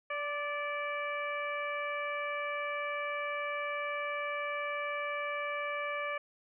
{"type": "harmonic tone with a mistuned harmonic", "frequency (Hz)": 581, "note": "D5", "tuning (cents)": -19, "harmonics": [1, 2, 3, 4, 5], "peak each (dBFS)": [-38, -38, -41, -39, -50], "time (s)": [0.1, 6.18], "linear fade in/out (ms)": 5, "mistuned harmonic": 2, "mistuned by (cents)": 19, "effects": []}